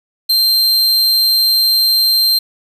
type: tone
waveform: 45% pulse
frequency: 4156 Hz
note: C8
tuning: 12 cents flat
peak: -9 dBFS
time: 0.29-2.39 s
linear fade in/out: 10 ms
effects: resampled to 32000 Hz + 7-bit